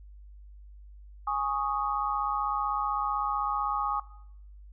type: chord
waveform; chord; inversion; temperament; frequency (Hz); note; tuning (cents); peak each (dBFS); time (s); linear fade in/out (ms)
sine; Ab suspended fourth; none; equal; 830.6 / 1108.7 / 1244.5; Ab5 / Db6 / Eb6; 0 / 0 / 0; -31; 1.27-4; 5
effects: noise-tail reverb RT60 0.7 s tail -18 dB re dry + added 50 Hz sine -46 dBFS peak until 4.72 s